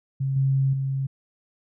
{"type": "tone with level steps", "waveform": "sine", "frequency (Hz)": 135.2, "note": "C#3", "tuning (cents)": -43, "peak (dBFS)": [-22, -18, -23], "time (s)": [0.2, 1.07], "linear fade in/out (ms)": 10, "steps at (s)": [0.36, 0.73], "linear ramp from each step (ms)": 5, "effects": []}